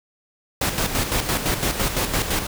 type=noise with tremolo; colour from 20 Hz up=pink; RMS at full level=-21 dBFS; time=0.61-2.47 s; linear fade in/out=5 ms; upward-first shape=square; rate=5.9 Hz; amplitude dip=55%; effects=none